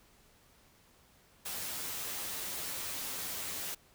white noise with comb filter, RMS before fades -39 dBFS, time 1.45-3.75 s, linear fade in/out 10 ms, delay 11 ms, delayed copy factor +0.6, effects pink hiss -64 dBFS RMS until 3.94 s

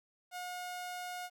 sawtooth tone, 720 Hz, F#5, 47 cents flat, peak -36 dBFS, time 0.31-1.3 s, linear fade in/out 50 ms, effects 12-bit

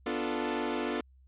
sawtooth chord, B half-diminished seventh, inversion none, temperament equal, 246.9 / 293.7 / 349.2 / 440 Hz, B3 / D4 / F4 / A4, 0 / 0 / 0 / 0 cents, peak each -32 dBFS, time 0.06-1.01 s, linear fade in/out 5 ms, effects added 65 Hz sine -56 dBFS peak until 1.27 s + resampled to 8000 Hz

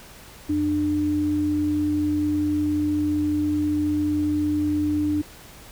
sine tone pair together, 90 / 299.1 Hz, F#2 / D4, -47 / +32 cents, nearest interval octave + major sixth, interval 2079 cents, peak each -30 / -20 dBFS, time 0.49-5.22 s, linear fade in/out 10 ms, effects pink hiss -45 dBFS RMS until 5.71 s

